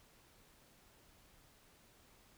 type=silence; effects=pink hiss -66 dBFS RMS until 2.37 s